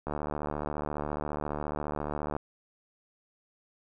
click train, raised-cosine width 1 ms, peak -19 dBFS, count 172, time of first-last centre 0.07-2.365 s, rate 74.5 Hz, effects none

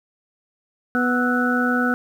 harmonic tone with a mistuned harmonic, 246.9 Hz, B3, in tune, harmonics 1 / 2 / 3 / 5 / 6, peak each -20 / -27 / -29 / -27 / -22 dBFS, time 0.95-1.94 s, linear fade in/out 0 ms, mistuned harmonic 5, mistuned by +100 cents, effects 8-bit

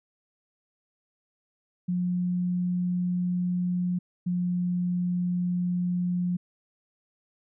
sine tone pair in turn, 178.8 / 177.97 Hz, F3 / F3, +41 / +33 cents, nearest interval unison, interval 8 cents, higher first, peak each -24 / -24 dBFS, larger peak neither, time 1.88-3.99 / 4.26-6.37 s, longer neither, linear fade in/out 10 ms, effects none

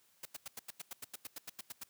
white noise bursts, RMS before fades -44 dBFS, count 15, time 0.23-1.836 s, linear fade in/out 5 ms, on 24 ms, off 89 ms, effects white hiss -70 dBFS RMS until 1.89 s + high-pass 80 Hz 12 dB/octave

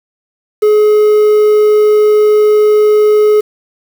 triangle tone with quantisation, 423.4 Hz, G#4, 33 cents sharp, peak -3 dBFS, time 0.62-3.41 s, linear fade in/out 10 ms, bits 5, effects none

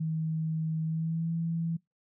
sine tone with pitch glide, 159.3 to 165.78 Hz, D#3 to E3, +41 to +10 cents, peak -28 dBFS, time 0-1.77 s, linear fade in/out 10 ms, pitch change +69 cents, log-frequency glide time 0.84-1.31 s, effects noise-tail reverb RT60 0.2 s tail -25 dB re dry

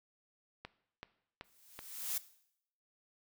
click train, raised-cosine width 0.3 ms, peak -28 dBFS, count 4, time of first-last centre 0.65-1.791 s, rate 2.63 Hz
blue noise with exponential growth, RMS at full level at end -34 dBFS, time 1.44-2.18 s, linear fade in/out 5 ms, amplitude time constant 160 ms
effects noise-tail reverb RT60 0.7 s tail -17 dB re dry

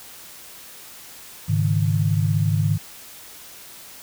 sine chord, Ab suspended fourth, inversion none, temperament equal, 103.83 / 138.59 / 155.56 Hz, Ab2 / Db3 / Eb3, 0 / 0 / 0 cents, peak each -20 / -25 / -21 dBFS, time 1.48-2.78 s, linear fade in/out 20 ms, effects white hiss -42 dBFS RMS until 4.02 s

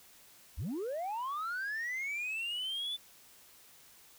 sine linear sweep, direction up, 48.14 to 3520 Hz, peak -32 dBFS, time 0.57-2.97 s, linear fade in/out 20 ms, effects tanh soft clip ceiling -33 dBFS + white hiss -59 dBFS RMS until 4.18 s

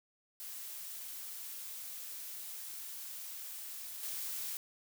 blue noise with level steps, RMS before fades -45 / -40 dBFS, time 0.4-4.57 s, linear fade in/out 0 ms, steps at 4.03 s, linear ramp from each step 2 ms, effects none

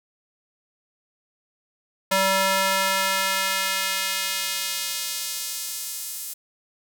square tone with high-pass filter sweep, 192.4 Hz, G3, 32 cents flat, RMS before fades -25 dBFS, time 2.11-6.34 s, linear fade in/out 10 ms, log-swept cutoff 620 to 9200 Hz, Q 0.73, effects none

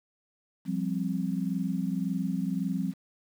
sine chord, F suspended second, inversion none, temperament just, 174.61 / 196.44 / 261.9 Hz, F3 / G3 / C4, 0 / +4 / +2 cents, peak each -31 / -31 / -33 dBFS, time 0.65-2.94 s, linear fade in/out 50 ms, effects 9-bit

